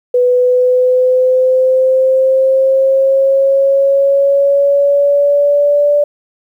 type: linear sweep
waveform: sine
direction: up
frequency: 493.9 to 584 Hz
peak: -7 dBFS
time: 0.14-6.04 s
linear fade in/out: 5 ms
effects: 8-bit